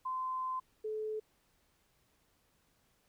sine tone pair in turn, 1032 / 432 Hz, C6 / A4, -24 / -32 cents, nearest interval octave + minor third, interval 1508 cents, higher first, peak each -34 / -35 dBFS, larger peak first, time 0.05-0.6 / 0.84-1.2 s, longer first, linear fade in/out 10 ms, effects pink hiss -73 dBFS RMS until 3.08 s

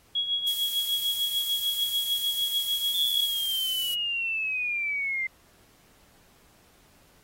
sine tone with tremolo, 3322 Hz, G#7, in tune, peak -22 dBFS, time 0.15-3.26 s, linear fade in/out 5 ms, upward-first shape triangle, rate 6.7 Hz, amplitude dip 70%
violet noise, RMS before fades -33 dBFS, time 0.47-3.94 s, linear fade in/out 0 ms
sine linear sweep, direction down, 3520 to 2073 Hz, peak -26 dBFS, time 2.94-5.27 s, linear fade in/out 5 ms
effects pink hiss -60 dBFS RMS until 7.23 s + AAC 48 kbps

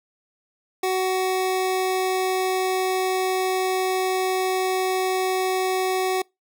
25% pulse tone, 374 Hz, F#4, 19 cents sharp, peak -17 dBFS, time 0.83-6.22 s, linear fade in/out 5 ms, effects noise-tail reverb RT60 0.2 s tail -25 dB re dry

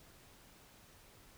silence, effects pink hiss -61 dBFS RMS until 1.37 s

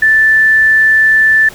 sine tone, 1760 Hz, A6, in tune, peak -5 dBFS, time 0.02-1.49 s, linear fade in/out 5 ms, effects pink hiss -34 dBFS RMS until 1.54 s

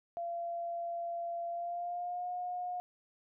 sine tone with pitch glide, 685 to 718.6 Hz, F5 to F5, -34 to +49 cents, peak -35 dBFS, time 0.17-2.8 s, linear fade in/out 0 ms, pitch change +83 cents, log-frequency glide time 1.48-2.29 s, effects none

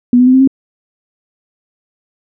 sine tone with pitch steps, 244.7 / 250.4 / 256.3 / 262.3 / 268.4 Hz, B3 / B3 / C4 / C4 / C4, -16 / +24 / -36 / +4 / +44 cents, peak -4 dBFS, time 0.13-0.475 s, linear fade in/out 2 ms, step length 69 ms, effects none

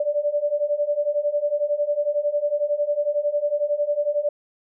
sine beating tone pair, 580 / 591 Hz, D5 / D5, -22 / +11 cents, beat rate 11 Hz, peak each -24 / -22 dBFS, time 0-4.29 s, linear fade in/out 5 ms, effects none

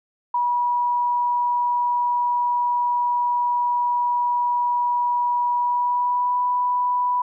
sine tone with pitch glide, 970 to 986.4 Hz, B5 to B5, -31 to -2 cents, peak -18 dBFS, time 0.34-7.22 s, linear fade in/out 5 ms, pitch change +29 cents, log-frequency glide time 5.57-6.39 s, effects none

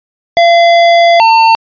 square tone pair in turn, 683 / 901.8 Hz, F5 / A5, -39 / +42 cents, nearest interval perfect fourth, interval 481 cents, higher second, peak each -4 dBFS, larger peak neither, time 0.37-1.2 / 1.2-1.55 s, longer first, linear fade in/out 0 ms, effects resampled to 11025 Hz

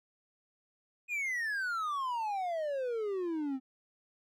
triangle exponential sweep, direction down, 2507 to 255.9 Hz, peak -30 dBFS, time 1.08-3.6 s, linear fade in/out 50 ms, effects none

